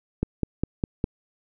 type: click train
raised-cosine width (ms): 3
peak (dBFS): -10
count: 5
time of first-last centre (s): 0.23-1.041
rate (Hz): 4.93
effects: none